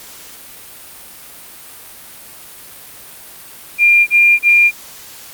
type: tone bursts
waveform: sine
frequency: 2400 Hz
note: D7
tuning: 37 cents sharp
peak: -6 dBFS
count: 3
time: 3.78-4.714 s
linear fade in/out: 50 ms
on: 290 ms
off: 32 ms
effects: white hiss -36 dBFS RMS until 5.33 s + Opus 48 kbps